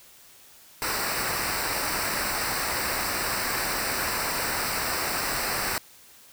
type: noise with comb filter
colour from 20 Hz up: pink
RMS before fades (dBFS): -28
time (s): 0.82-5.78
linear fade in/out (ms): 0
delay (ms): 0.3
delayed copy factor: -0.75
effects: white hiss -52 dBFS RMS until 6.32 s